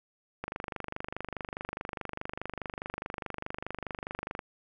click train, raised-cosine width 0.5 ms, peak -20 dBFS, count 99, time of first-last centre 0.44-4.392 s, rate 24.8 Hz, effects none

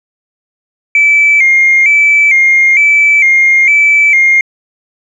sine tone with vibrato, 2217 Hz, C#7, in tune, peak -3 dBFS, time 0.95-4.41 s, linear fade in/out 2 ms, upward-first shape square, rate 1.1 Hz, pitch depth 73 cents each way, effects tanh soft clip ceiling 0 dBFS

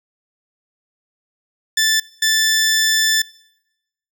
15% pulse tone bursts at uneven times, 1760 Hz, A6, in tune, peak -7 dBFS, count 2, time 1.77-2 / 2.22-3.22 s, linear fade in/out 5 ms, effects noise-tail reverb RT60 0.9 s tail -24 dB re dry

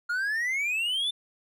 triangle exponential sweep, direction up, 1400 to 3585 Hz, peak -24 dBFS, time 0.09-1.11 s, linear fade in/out 10 ms, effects none

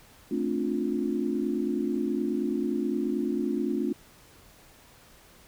sine chord, D minor seventh, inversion second, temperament just, 220.2 / 264.3 / 293.7 / 352.4 Hz, A3 / C4 / D4 / F4, +2 / +18 / 0 / +16 cents, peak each -31 dBFS, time 0.31-3.93 s, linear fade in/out 5 ms, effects pink hiss -55 dBFS RMS until 5.47 s

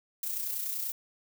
violet noise with amplitude modulation, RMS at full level -32 dBFS, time 0.23-0.92 s, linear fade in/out 2 ms, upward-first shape sine, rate 30.4 Hz, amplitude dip 45%, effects none

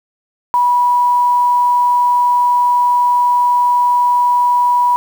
sine tone with quantisation, 976 Hz, B5, 21 cents flat, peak -9 dBFS, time 0.54-4.96 s, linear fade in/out 0 ms, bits 6, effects none

